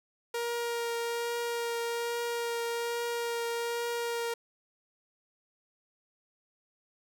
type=tone with vibrato; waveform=sawtooth; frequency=470 Hz; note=A#4; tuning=14 cents sharp; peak=-27 dBFS; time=0.34-4.34 s; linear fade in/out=5 ms; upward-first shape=triangle; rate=1.2 Hz; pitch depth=12 cents each way; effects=none